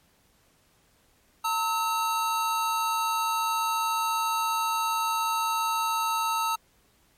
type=tone pair together; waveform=square; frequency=910 / 1292.9 Hz; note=A#5 / E6; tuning=-42 / -34 cents; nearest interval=tritone; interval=608 cents; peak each=-28 / -28 dBFS; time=1.44-6.56 s; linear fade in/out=10 ms; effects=pink hiss -64 dBFS RMS until 7.17 s + MP3 64 kbps